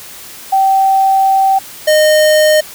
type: tone pair in turn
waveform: sine / square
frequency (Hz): 774 / 614.3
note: G5 / D#5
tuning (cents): -22 / -22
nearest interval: major third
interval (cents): 400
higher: first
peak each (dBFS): -7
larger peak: neither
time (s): 0.52-1.59 / 1.87-2.61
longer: first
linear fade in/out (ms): 10
effects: white hiss -32 dBFS RMS until 2.74 s